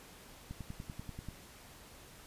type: click train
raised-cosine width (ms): 5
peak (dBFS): -30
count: 9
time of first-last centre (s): 0.51-1.287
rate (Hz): 10.3
effects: pink hiss -55 dBFS RMS until 2.26 s + resampled to 32000 Hz